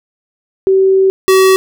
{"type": "tone pair in turn", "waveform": ["sine", "square"], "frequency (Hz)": [383.3, 379.8], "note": ["G4", "F#4"], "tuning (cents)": [-39, 45], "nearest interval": "unison", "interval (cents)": 16, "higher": "first", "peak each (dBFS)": -6, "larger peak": "neither", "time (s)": [[0.67, 1.1], [1.28, 1.56]], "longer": "first", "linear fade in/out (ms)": 0, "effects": []}